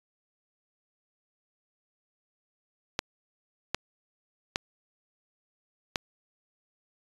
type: clicks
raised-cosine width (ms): 0.2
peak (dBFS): -9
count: 4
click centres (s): 2.991 / 3.746 / 4.559 / 5.958
effects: resampled to 24000 Hz